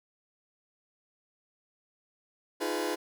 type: chord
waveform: sawtooth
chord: F half-diminished seventh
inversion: third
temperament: just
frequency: 314.3 / 349.2 / 419.1 / 502.9 Hz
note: Eb4 / F4 / Ab4 / Cb5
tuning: +18 / 0 / +16 / +31 cents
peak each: -31 / -31 / -31 / -32 dBFS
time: 2.6-2.96 s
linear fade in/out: 20 ms
effects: none